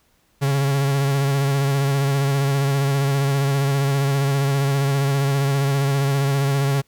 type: tone with vibrato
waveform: 45% pulse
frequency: 138.59 Hz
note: C#3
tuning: in tune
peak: -17 dBFS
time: 0.41-6.82 s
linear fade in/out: 20 ms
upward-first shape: sine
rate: 15 Hz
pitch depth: 31 cents each way
effects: pink hiss -62 dBFS RMS until 6.87 s

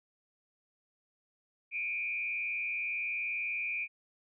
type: tone with frequency modulation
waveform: sine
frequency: 2400 Hz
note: D7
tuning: 37 cents sharp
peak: -32 dBFS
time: 1.71-3.88 s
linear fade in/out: 50 ms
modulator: 121 Hz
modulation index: 0.81
effects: none

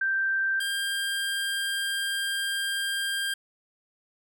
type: tone pair in turn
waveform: sine / 25% pulse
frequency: 1568 / 1597.3 Hz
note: G6 / G6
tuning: 0 / +32 cents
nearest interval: unison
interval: 32 cents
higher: second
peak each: -23 dBFS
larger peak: neither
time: 0.01-0.6 / 0.6-3.34 s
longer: second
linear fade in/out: 5 ms
effects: none

